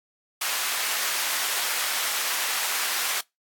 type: high-pass noise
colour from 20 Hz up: pink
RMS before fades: -27 dBFS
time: 0.41-3.21 s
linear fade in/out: 5 ms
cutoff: 1200 Hz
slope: 12 dB/octave
effects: noise-tail reverb RT60 0.2 s tail -26 dB re dry + AAC 64 kbps